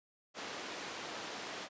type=band-pass noise; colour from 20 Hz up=pink; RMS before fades=-44 dBFS; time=0.34-1.69 s; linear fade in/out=50 ms; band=340 to 6200 Hz; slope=12 dB/octave; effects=resampled to 16000 Hz